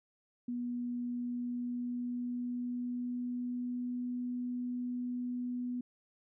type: tone with pitch glide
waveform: sine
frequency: 243 to 246.5 Hz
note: B3 to B3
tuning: -28 to -3 cents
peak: -34 dBFS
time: 0.48-5.81 s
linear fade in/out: 5 ms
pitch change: +25 cents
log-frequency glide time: 0.99-4.05 s
effects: none